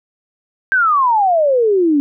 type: exponential sweep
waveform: sine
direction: down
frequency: 1600 to 277.2 Hz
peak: -10 dBFS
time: 0.72-2 s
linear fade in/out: 0 ms
effects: none